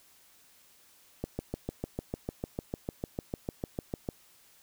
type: click train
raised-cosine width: 2 ms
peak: -19 dBFS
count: 20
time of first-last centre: 1.24-4.089 s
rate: 6.67 Hz
effects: white hiss -61 dBFS RMS until 4.62 s